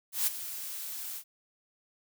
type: noise with ADSR envelope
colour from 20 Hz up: blue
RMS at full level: -26 dBFS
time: 0.12-1.24 s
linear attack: 150 ms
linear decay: 17 ms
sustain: -13 dB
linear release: 76 ms
effects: none